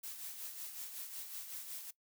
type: noise with tremolo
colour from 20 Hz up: blue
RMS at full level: -44 dBFS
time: 0.03-1.91 s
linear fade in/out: 10 ms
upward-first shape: sine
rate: 5.4 Hz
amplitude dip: 50%
effects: noise-tail reverb RT60 0.1 s tail -19 dB re dry